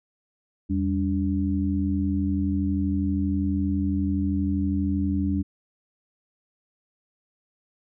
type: tone cluster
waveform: sine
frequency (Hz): 82.9 / 195.8 / 288.1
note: E2 / G3 / D4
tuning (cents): +10 / -2 / -33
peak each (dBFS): -26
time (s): 0.69-5.43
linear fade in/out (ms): 20
effects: none